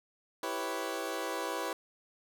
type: chord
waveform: 20% pulse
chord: C# half-diminished seventh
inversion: first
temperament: equal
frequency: 329.6 / 392 / 493.9 / 554.4 Hz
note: E4 / G4 / B4 / C#5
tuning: 0 / 0 / 0 / 0 cents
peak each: -35 / -35 / -34 / -35 dBFS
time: 0.43-1.73 s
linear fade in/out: 2 ms
effects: none